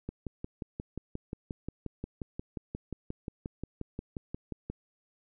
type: click train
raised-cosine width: 3 ms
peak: -23 dBFS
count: 27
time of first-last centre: 0.09-4.7 s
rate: 5.64 Hz
effects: none

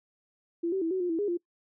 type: tone with pitch steps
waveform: sine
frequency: 338.8 / 383.4 / 327.9 / 375 / 354.7 / 328.2 / 410.2 / 347 Hz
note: E4 / G4 / E4 / F#4 / F4 / E4 / G#4 / F4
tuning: +48 / -38 / -9 / +23 / +27 / -8 / -21 / -11 cents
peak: -26 dBFS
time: 0.63-1.374 s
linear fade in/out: 10 ms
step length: 93 ms
effects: noise-tail reverb RT60 0.1 s tail -24 dB re dry

